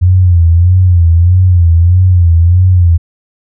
sine tone with vibrato, 87.7 Hz, F2, 8 cents sharp, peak -3 dBFS, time 0.01-2.98 s, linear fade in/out 20 ms, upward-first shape sine, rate 1.6 Hz, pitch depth 94 cents each way, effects none

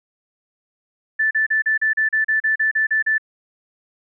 sine tone bursts, 1757 Hz, A6, 3 cents flat, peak -15 dBFS, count 13, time 1.19-3.182 s, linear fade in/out 10 ms, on 120 ms, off 36 ms, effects none

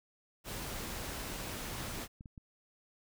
pink noise, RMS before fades -41 dBFS, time 0.44-2.08 s, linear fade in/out 50 ms
clicks, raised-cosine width 5 ms, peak -36 dBFS, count 6, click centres 1.676 / 1.747 / 1.885 / 2.209 / 2.258 / 2.378 s
effects none

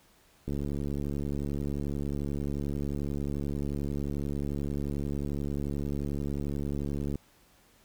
click train, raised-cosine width 3 ms, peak -21 dBFS, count 477, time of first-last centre 0.48-7.156 s, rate 71.3 Hz, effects pink hiss -62 dBFS RMS until 7.84 s

